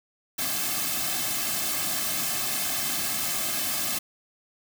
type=noise with comb filter; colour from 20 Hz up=white; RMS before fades=-28 dBFS; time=0.38-3.99 s; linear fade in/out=10 ms; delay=2.1 ms; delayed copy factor=-0.95; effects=none